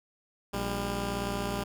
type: tone pair together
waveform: 10% pulse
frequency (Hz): 59.43 / 199.9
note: A#1 / G3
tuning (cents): +34 / +34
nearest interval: octave + major sixth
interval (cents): 2100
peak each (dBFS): -26 / -24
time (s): 0.53-1.64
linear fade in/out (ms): 10
effects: none